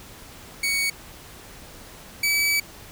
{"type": "tone pair in turn", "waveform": "sawtooth", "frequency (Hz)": [2236, 2291], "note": ["C#7", "D7"], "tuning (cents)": [14, -44], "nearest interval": "unison", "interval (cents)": 42, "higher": "second", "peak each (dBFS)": [-18, -16], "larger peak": "second", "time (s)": [[0.63, 0.9], [2.23, 2.6]], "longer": "second", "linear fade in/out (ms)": 5, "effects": ["pink hiss -44 dBFS RMS until 2.91 s"]}